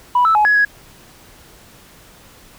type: tone with pitch steps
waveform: sine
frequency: 983 / 1314 / 844 / 1681 / 1666 Hz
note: B5 / E6 / G#5 / G#6 / G#6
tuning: -8 / -6 / +28 / +20 / +5 cents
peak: -9 dBFS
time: 0.15-0.65 s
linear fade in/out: 5 ms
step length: 100 ms
effects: tanh soft clip ceiling -6 dBFS + pink hiss -45 dBFS RMS until 2.58 s